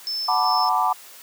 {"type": "tone with tremolo", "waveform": "sine", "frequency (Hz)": 5274, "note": "E8", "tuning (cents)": 0, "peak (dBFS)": -24, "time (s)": [0.07, 0.69], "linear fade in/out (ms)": 0, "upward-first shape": "square", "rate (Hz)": 2.6, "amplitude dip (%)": 30}
{"type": "chord", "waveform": "sine", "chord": "B minor seventh", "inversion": "second", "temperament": "equal", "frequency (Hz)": [740, 880, 987.8, 1174.7], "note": ["F#5", "A5", "B5", "D6"], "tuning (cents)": [0, 0, 0, 0], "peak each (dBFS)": -23, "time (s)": [0.28, 0.93], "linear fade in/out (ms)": 5}
{"effects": ["white hiss -44 dBFS RMS until 1.22 s", "high-pass 400 Hz 12 dB/octave"]}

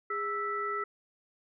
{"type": "tone cluster", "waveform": "sine", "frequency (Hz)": [410, 1319, 1967], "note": ["G#4", "E6", "B6"], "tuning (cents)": [-22, 1, -7], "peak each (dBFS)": [-37, -32, -39], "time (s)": [0.1, 0.84], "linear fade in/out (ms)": 5, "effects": []}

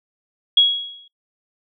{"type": "tone with exponential decay", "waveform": "sine", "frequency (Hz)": 3322, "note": "G#7", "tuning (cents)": 0, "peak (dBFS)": -7, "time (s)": [0.57, 1.08], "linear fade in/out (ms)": 5, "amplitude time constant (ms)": 110, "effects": ["noise-tail reverb RT60 0.1 s tail -22 dB re dry"]}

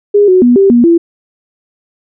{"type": "tone with pitch steps", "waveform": "sine", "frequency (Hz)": [409.7, 369.2, 243.9, 391.8, 239.2, 337.4], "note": ["G#4", "F#4", "B3", "G4", "A#3", "E4"], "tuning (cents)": [-24, -4, -21, -1, 45, 40], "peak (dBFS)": -3, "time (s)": [0.14, 0.98], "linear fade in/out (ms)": 10, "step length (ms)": 140, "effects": []}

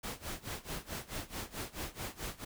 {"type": "noise with tremolo", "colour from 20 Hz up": "pink", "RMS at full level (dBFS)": -39, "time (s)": [0.03, 2.45], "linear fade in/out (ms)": 10, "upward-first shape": "sine", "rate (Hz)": 4.6, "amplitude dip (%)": 90, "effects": []}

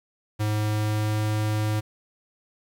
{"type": "tone with pitch glide", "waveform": "square", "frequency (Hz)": [106.3, 107.04], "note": ["G#2", "A2"], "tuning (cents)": [41, -47], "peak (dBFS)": -23, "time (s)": [0.39, 1.81], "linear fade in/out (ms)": 20, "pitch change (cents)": 12, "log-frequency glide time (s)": [0.49, 1.22], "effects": ["9-bit"]}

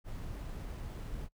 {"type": "noise with sample-and-hold", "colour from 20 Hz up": "brown", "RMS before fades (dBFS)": -41, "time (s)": [0.04, 1.29], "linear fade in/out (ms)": 50, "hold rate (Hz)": 11025, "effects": ["noise-tail reverb RT60 0.1 s tail -22 dB re dry"]}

